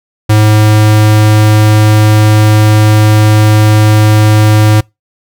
square tone, 107 Hz, A2, 48 cents flat, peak -4 dBFS, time 0.29-4.81 s, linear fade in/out 10 ms, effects noise-tail reverb RT60 0.2 s tail -25 dB re dry

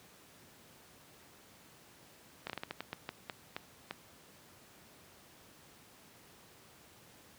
slowing click train, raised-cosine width 0.3 ms, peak -22 dBFS, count 12, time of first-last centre 2.47-3.91 s, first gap 27 ms, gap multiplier 1.29, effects pink hiss -59 dBFS RMS until 7.38 s + high-pass 100 Hz 12 dB/octave

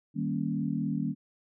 sine chord, Eb dominant seventh, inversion none, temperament equal, 155.56 / 196 / 233.1 / 277.2 Hz, Eb3 / G3 / Bb3 / Db4, 0 / 0 / 0 / 0 cents, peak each -33 / -33 / -33 / -34 dBFS, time 0.14-1.15 s, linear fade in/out 50 ms, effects none

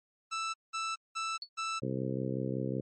sawtooth tone bursts, 1322 Hz, E6, 5 cents sharp, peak -29 dBFS, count 4, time 0.31-1.8 s, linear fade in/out 20 ms, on 230 ms, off 190 ms
sine tone with exponential decay, 4435 Hz, C#8, in tune, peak -33 dBFS, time 1.42-1.49 s, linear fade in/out 2 ms, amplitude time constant 15 ms
harmonic tone, 65.41 Hz, C2, in tune, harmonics 2 / 3 / 4 / 5 / 6 / 7 / 8, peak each -36 / -38 / -39 / -40 / -41 / -41 / -42 dBFS, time 1.82-2.81 s, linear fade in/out 5 ms
effects MP3 32 kbps

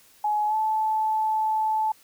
sine tone with pitch glide, 843 to 870.7 Hz, G#5 to A5, +26 to -18 cents, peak -21 dBFS, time 0.24-1.92 s, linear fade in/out 5 ms, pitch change +56 cents, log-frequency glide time 0.47-0.55 s, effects white hiss -56 dBFS RMS until 2.03 s

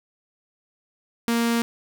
sawtooth tone with notch filter, 233.1 Hz, A#3, in tune, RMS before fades -22 dBFS, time 1.28-1.62 s, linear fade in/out 0 ms, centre 610 Hz, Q 1.9, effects none

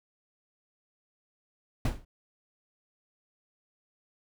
brown noise with exponential decay, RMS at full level -20 dBFS, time 1.85-2.05 s, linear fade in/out 5 ms, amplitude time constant 43 ms, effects none

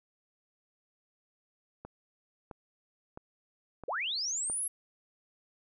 click train, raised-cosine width 1 ms, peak -29 dBFS, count 5, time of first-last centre 1.85-4.499 s, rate 1.51 Hz
sine linear sweep, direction up, 391.9 to 11320 Hz, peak -31 dBFS, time 3.88-4.68 s, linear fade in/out 5 ms
effects none

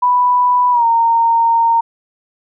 sine tone with pitch glide, 988 to 921.8 Hz, B5 to A#5, 0 to -20 cents, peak -9 dBFS, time 0.02-1.81 s, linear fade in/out 10 ms, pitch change -120 cents, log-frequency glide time 0.71-0.85 s, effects none

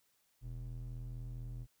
triangle ring-modulated tone, 82.1 Hz, E2, 6 cents flat, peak -36 dBFS, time 0.41-1.67 s, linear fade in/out 50 ms, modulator 39.9 Hz, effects white hiss -75 dBFS RMS until 1.8 s

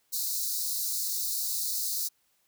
white high-pass noise, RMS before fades -31 dBFS, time 0.12-2.09 s, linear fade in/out 20 ms, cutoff 3900 Hz, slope 96 dB/octave, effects white hiss -71 dBFS RMS until 2.47 s

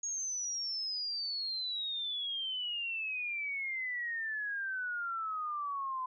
sine exponential sweep, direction down, 6645 to 1017 Hz, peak -34 dBFS, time 0.03-6.06 s, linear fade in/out 5 ms, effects none

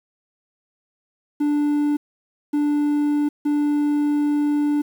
triangle tone bursts at uneven times, 293.7 Hz, D4, in tune, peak -15 dBFS, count 3, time 1.4-1.97 / 2.53-3.29 / 3.45-4.82 s, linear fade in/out 10 ms, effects 8-bit

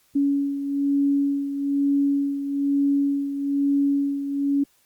sine beating tone pair, 280.8 / 281.9 Hz, C#4 / C#4, +22 / +29 cents, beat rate 1.1 Hz, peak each -20 / -27 dBFS, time 0.15-4.64 s, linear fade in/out 10 ms, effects white hiss -62 dBFS RMS until 4.85 s + Opus 48 kbps

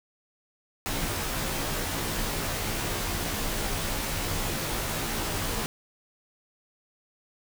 pink noise with comb filter, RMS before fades -30 dBFS, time 0.86-5.66 s, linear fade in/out 0 ms, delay 16 ms, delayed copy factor -1, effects none

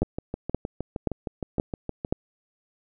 two click trains, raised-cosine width 2 ms, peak -9 / -16 dBFS, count 5 / 14, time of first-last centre 0.02-2.125 / 0.03-2.049 s, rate 1.9 / 6.44 Hz, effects none

